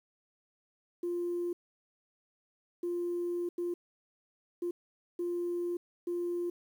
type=tone bursts at uneven times; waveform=sine; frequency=349.2 Hz; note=F4; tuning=in tune; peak=-30 dBFS; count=6; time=1.03-1.53 / 2.83-3.49 / 3.58-3.74 / 4.62-4.71 / 5.19-5.77 / 6.07-6.5 s; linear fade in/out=5 ms; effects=tanh soft clip ceiling -27 dBFS + 10-bit